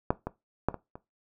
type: clicks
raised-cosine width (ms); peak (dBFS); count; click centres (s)
1; -9 / -18 / -10 / -22 / -28; 5; 0.105 / 0.27 / 0.686 / 0.743 / 0.955
effects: noise-tail reverb RT60 0.2 s tail -17 dB re dry